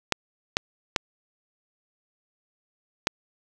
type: clicks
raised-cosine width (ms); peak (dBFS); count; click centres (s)
0.2; -3; 4; 0.123 / 0.569 / 0.962 / 3.071
effects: none